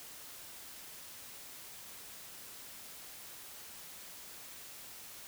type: silence
effects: white hiss -50 dBFS RMS until 5.27 s